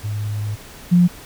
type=tone pair in turn; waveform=sine; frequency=104.9 / 176.42 Hz; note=G#2 / F3; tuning=+18 / +18 cents; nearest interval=major sixth; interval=900 cents; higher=second; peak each=-21 / -9 dBFS; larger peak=second; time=0.03-0.56 / 0.91-1.08 s; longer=first; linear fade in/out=20 ms; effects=pink hiss -40 dBFS RMS until 1.25 s